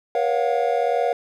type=chord; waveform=triangle; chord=Gb major seventh; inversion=first; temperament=equal with one note detuned; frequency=477.9 / 554.4 / 698.5 / 740 Hz; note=Bb4 / Db5 / F5 / Gb5; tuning=+43 / 0 / 0 / 0 cents; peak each=-21 / -23 / -21 / -24 dBFS; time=0.15-1.13 s; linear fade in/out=2 ms; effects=none